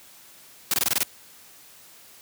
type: noise bursts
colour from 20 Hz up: white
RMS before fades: -22 dBFS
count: 7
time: 0.71-1.032 s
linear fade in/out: 2 ms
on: 28 ms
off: 21 ms
effects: white hiss -50 dBFS RMS until 2.21 s + high-pass 60 Hz 12 dB/octave